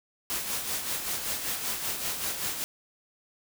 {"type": "noise with tremolo", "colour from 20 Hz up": "white", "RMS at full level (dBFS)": -30, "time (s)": [0.3, 2.64], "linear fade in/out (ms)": 0, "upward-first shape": "sine", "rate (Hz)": 5.2, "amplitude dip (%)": 50, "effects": []}